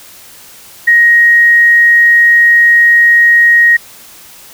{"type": "tone", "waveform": "sine", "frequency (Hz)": 1880, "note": "A#6", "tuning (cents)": 14, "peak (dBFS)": -3, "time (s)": [0.87, 3.77], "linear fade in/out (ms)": 10, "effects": ["white hiss -36 dBFS RMS until 4.53 s"]}